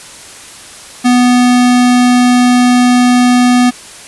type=tone; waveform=square; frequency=246.9 Hz; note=B3; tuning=in tune; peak=-6 dBFS; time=1.04-3.71 s; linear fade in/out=20 ms; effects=white hiss -32 dBFS RMS until 4.07 s + resampled to 24000 Hz